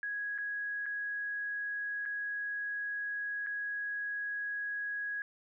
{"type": "tone with dropouts", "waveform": "sine", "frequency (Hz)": 1661.2, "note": "G#6", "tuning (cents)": 0, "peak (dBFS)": -34, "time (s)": [0.03, 5.22], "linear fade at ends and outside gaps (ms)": 1, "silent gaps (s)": [[0.379, 0.385], [0.858, 0.863], [2.054, 2.059], [3.464, 3.469]], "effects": []}